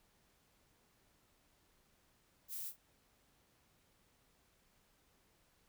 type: noise with echo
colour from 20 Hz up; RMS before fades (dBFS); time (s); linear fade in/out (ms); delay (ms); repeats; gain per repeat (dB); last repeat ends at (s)
violet; -44; 2.48-2.73; 50; 41; 1; -14; 2.771
effects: pink hiss -73 dBFS RMS until 5.68 s